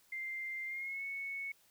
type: tone with pitch glide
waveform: sine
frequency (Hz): 2094 to 2210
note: C7 to C#7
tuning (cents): +1 to -6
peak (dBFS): -38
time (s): 0.12-1.52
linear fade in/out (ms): 5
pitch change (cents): +93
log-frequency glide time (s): 0.66-1.04
effects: white hiss -68 dBFS RMS until 1.7 s